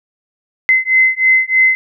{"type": "beating tone pair", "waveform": "sine", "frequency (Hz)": [2052, 2055.2], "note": ["C7", "C7"], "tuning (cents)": [-34, -32], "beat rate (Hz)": 3.2, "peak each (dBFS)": -12, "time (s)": [0.69, 1.75], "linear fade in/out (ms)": 0, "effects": []}